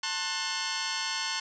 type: chord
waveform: 10% pulse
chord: F# diminished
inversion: first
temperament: just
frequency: 888 / 1065.6 / 1480 Hz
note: A5 / C6 / F#6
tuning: +16 / +31 / 0 cents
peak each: -26 dBFS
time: 0.03-1.4 s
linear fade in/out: 5 ms
effects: resampled to 16000 Hz + 9-bit